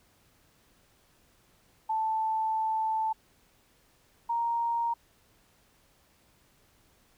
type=tone pair in turn; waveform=sine; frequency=880 / 933.5 Hz; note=A5 / A#5; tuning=0 / +2 cents; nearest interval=minor second; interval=102 cents; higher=second; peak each=-26 dBFS; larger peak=neither; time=1.89-3.13 / 4.29-4.94 s; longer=first; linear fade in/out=10 ms; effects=pink hiss -65 dBFS RMS until 7.17 s